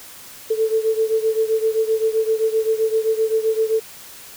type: beating tone pair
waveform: sine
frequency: 440 / 447.7 Hz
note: A4 / A4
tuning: 0 / +30 cents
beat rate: 7.7 Hz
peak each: -18 / -21 dBFS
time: 0.5-3.8 s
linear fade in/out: 10 ms
effects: white hiss -40 dBFS RMS until 4.36 s